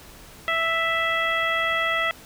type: harmonic tone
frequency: 659.3 Hz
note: E5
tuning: in tune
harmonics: 1 / 2 / 3 / 4 / 5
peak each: -29 / -26 / -24 / -31 / -31 dBFS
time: 0.48-2.11 s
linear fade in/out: 0 ms
effects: pink hiss -46 dBFS RMS until 2.25 s